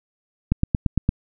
click train, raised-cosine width 5 ms, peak -5 dBFS, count 6, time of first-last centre 0.52-1.091 s, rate 8.76 Hz, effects none

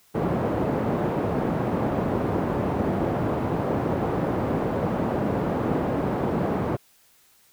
pink band-pass noise, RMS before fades -25 dBFS, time 0.14-6.77 s, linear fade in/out 20 ms, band 130 to 740 Hz, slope 12 dB/octave, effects white hiss -59 dBFS RMS until 7.52 s

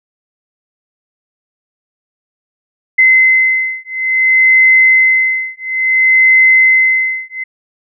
sine beating tone pair, 2054 / 2054.58 Hz, C7 / C7, -33 / -32 cents, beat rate 0.58 Hz, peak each -10 dBFS, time 2.98-7.44 s, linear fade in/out 10 ms, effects none

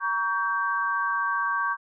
sine chord, G diminished, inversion first, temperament just, 940.8 / 1128.9 / 1568 Hz, Bb5 / Db6 / G6, +16 / +31 / 0 cents, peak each -32 / -26 / -27 dBFS, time 0-1.77 s, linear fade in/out 50 ms, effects none

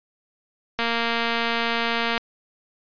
click train, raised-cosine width 0.3 ms, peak -8 dBFS, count 323, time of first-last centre 0.79-2.178 s, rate 232 Hz, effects resampled to 11025 Hz

